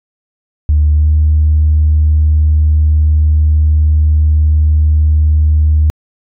sine tone with pitch glide, 74.8 to 76.55 Hz, D2 to D#2, +32 to -28 cents, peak -5 dBFS, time 0.69-5.9 s, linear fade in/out 0 ms, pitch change +40 cents, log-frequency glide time 0.92-1.09 s, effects tanh soft clip ceiling -2 dBFS

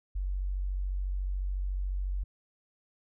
sine tone, 47 Hz, F#1, 28 cents sharp, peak -29 dBFS, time 0.15-2.24 s, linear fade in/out 10 ms, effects none

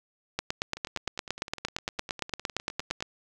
two click trains, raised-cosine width 0.2 ms, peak -23 / -11 dBFS, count 23 / 24, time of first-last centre 0.77-3.006 / 0.39-3.025 s, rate 9.84 / 8.73 Hz, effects none

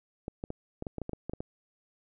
clicks, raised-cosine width 2 ms, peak -22 dBFS, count 12, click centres 0.281 / 0.439 / 0.504 / 0.824 / 0.868 / 0.983 / 1.017 / 1.094 / 1.133 / 1.296 / 1.335 / 1.405 s, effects none

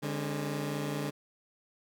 20% pulse tone cluster, 147 / 205.6 / 269.6 Hz, D3 / G#3 / C#4, +2 / -17 / -48 cents, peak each -29 / -34 / -36 dBFS, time 0.02-1.11 s, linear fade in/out 20 ms, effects none

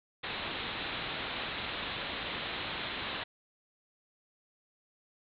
white low-pass noise, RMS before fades -38 dBFS, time 0.23-3.24 s, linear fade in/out 10 ms, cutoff 4000 Hz, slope 96 dB/octave, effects none

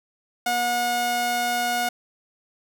sawtooth tone pair together, 241.2 / 724 Hz, B3 / F#5, -41 / -38 cents, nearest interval octave + perfect fifth, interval 1903 cents, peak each -30 / -18 dBFS, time 0.46-1.89 s, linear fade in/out 5 ms, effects none

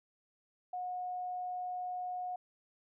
sine tone, 726 Hz, F#5, 33 cents flat, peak -36 dBFS, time 0.73-2.36 s, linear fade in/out 5 ms, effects none

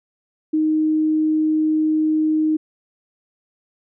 sine tone, 311.1 Hz, D#4, in tune, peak -15 dBFS, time 0.53-2.57 s, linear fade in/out 10 ms, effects none

